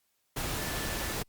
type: tone in noise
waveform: sine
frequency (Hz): 1751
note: A6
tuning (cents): -9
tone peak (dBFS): -43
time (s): 0.58-1.13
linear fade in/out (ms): 10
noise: pink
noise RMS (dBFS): -34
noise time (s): 0.36-1.23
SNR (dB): -12
effects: white hiss -75 dBFS RMS until 1.28 s + Opus 48 kbps